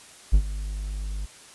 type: tone with ADSR envelope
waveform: triangle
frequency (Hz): 50.5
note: G#1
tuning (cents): -48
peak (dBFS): -9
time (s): 0.32-1.26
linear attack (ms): 23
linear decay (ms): 73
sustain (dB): -17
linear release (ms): 12
effects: white hiss -48 dBFS RMS until 1.54 s + resampled to 24000 Hz